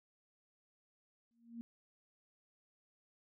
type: tone with exponential growth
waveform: sine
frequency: 233.1 Hz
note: A#3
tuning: in tune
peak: -40 dBFS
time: 1.31-1.61 s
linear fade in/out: 0 ms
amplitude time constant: 64 ms
effects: none